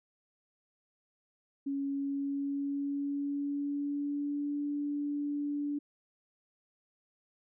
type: tone with pitch glide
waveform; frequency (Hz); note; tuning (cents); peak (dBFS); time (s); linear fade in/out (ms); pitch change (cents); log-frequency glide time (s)
sine; 277.8 to 289.8; C#4 to D4; +4 to -23; -31; 1.66-5.79; 10; +73; 1.88-4.63
effects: none